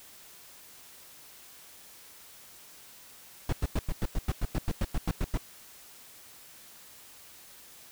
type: noise bursts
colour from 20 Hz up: brown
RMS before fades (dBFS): -27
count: 15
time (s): 3.49-5.375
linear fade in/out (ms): 2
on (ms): 37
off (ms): 95
effects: white hiss -52 dBFS RMS until 7.91 s